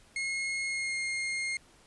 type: tone with pitch glide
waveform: 40% pulse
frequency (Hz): 2159 to 2134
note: C#7 to C7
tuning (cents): -46 to +34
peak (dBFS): -30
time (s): 0.16-1.57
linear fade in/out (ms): 2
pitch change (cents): -20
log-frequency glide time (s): 0.66-0.98
effects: pink hiss -60 dBFS RMS until 1.86 s + resampled to 24000 Hz